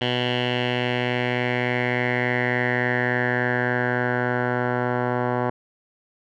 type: tone with low-pass filter sweep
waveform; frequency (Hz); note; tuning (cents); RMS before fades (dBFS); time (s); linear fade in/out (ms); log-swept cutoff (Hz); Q
10% pulse; 123.47; B2; 0; -23; 0.01-5.5; 5; 3000 to 1200; 5
effects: none